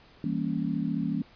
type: chord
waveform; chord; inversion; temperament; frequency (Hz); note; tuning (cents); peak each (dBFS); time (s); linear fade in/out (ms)
sine; E diminished seventh; none; equal with one note detuned; 164.81 / 199.08 / 233.1 / 277.2; E3 / G3 / Bb3 / Db4; 0 / +27 / 0 / 0; -32; 0.24-1.22; 2
effects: pink hiss -56 dBFS RMS until 1.35 s + resampled to 11025 Hz